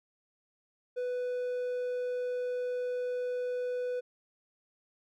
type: tone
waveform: triangle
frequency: 496.1 Hz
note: B4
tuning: 8 cents sharp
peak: -29 dBFS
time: 0.96-4.01 s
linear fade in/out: 20 ms
effects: none